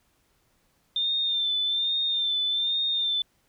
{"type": "tone with vibrato", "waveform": "sine", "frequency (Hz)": 3590, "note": "A7", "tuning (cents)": 34, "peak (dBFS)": -23, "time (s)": [0.96, 3.22], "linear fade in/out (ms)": 2, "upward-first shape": "sine", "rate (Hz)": 1.2, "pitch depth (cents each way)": 44, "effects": ["pink hiss -68 dBFS RMS until 3.48 s"]}